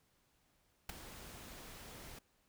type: noise with ADSR envelope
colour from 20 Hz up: pink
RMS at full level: -38 dBFS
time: 0.89-2.19 s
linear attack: 5 ms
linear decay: 8 ms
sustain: -14 dB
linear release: 6 ms
effects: pink hiss -75 dBFS RMS until 2.48 s